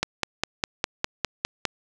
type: click train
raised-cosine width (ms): 0.2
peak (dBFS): -5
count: 9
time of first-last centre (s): 0.03-1.653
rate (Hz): 4.93
effects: none